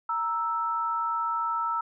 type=tone pair together; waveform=sine; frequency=932.3 / 1318.5 Hz; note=A#5 / E6; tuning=0 / 0 cents; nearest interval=tritone; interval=600 cents; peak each=-30 / -27 dBFS; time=0.09-1.81 s; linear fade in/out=5 ms; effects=none